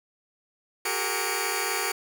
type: tone cluster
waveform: 10% pulse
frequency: 374 / 409.8 / 461.7 / 2237 / 2384 Hz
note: F#4 / G#4 / A#4 / C#7 / D7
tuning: +19 / -23 / -17 / +15 / +25 cents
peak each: -24 dBFS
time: 0.85-1.92 s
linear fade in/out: 5 ms
effects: none